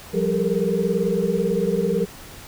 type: tone cluster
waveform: sine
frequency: 175.9 / 196.4 / 400.8 / 452 / 470 Hz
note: F3 / G3 / G4 / A4 / A#4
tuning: +13 / +4 / +38 / +47 / +14 cents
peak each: -25 dBFS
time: 0.13-2.06 s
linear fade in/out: 20 ms
effects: pink hiss -41 dBFS RMS until 2.47 s